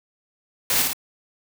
white noise with echo, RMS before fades -21 dBFS, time 0.7-0.82 s, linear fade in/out 2 ms, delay 56 ms, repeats 2, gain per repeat -3 dB, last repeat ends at 0.932 s, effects none

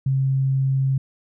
sine tone, 134.3 Hz, C3, 46 cents sharp, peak -17 dBFS, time 0.06-0.98 s, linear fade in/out 5 ms, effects none

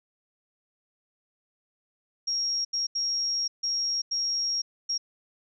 sine tone bursts at uneven times, 5588 Hz, F8, in tune, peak -25 dBFS, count 6, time 2.27-2.65 / 2.73-2.87 / 2.95-3.48 / 3.63-4.02 / 4.11-4.62 / 4.89-4.98 s, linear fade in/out 10 ms, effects none

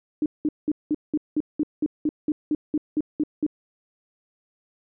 sine tone bursts, 302.3 Hz, D#4, 50 cents flat, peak -19 dBFS, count 15, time 0.22-3.465 s, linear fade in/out 2 ms, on 39 ms, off 190 ms, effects none

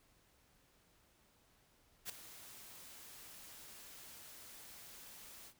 white noise with ADSR envelope, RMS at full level -41 dBFS, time 2.05-5.54 s, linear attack 46 ms, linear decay 4 ms, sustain -14 dB, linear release 72 ms, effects pink hiss -71 dBFS RMS until 5.59 s

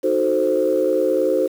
sine chord, D# diminished seventh, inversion none, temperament equal, 311.1 / 370 / 440 / 523.3 Hz, D#4 / F#4 / A4 / C5, 0 / 0 / 0 / 0 cents, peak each -23 / -21 / -22 / -18 dBFS, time 0.03-1.48 s, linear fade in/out 20 ms, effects tanh soft clip ceiling -7 dBFS + 7-bit

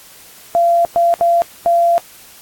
sine tone bursts at uneven times, 685 Hz, F5, 34 cents flat, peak -9 dBFS, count 4, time 0.55-0.85 / 0.96-1.14 / 1.21-1.42 / 1.66-1.98 s, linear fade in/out 0 ms, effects white hiss -41 dBFS RMS until 2.41 s + AAC 64 kbps

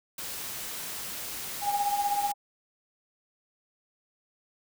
white noise, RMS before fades -37 dBFS, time 0.18-2.32 s, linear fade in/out 5 ms
sine tone with tremolo, 814 Hz, G#5, 35 cents flat, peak -22 dBFS, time 1.61-2.34 s, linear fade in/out 50 ms, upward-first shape triangle, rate 16 Hz, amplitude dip 70%
effects none

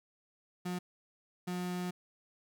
35% pulse tone bursts at uneven times, 179.4 Hz, F3, 47 cents sharp, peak -33 dBFS, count 2, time 0.65-0.79 / 1.47-1.91 s, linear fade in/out 10 ms, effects none

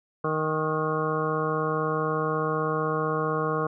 harmonic tone with a mistuned harmonic, 155.9 Hz, D#3, 4 cents sharp, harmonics 1 / 2 / 3 / 4 / 5 / 7 / 8 / 9, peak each -31 / -34 / -28 / -35 / -37 / -30 / -34 / -37 dBFS, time 0.24-3.67 s, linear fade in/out 5 ms, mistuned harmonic 9, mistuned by +25 cents, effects none

